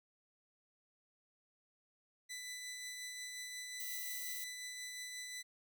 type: tone with tremolo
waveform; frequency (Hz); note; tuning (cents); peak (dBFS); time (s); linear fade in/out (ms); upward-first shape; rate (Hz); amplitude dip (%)
15% pulse; 1993; B6; +15; -37; 2.29-5.43; 20; triangle; 5.6; 30
type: noise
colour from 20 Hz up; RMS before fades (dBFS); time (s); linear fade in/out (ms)
violet; -45; 3.8-4.44; 0
effects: none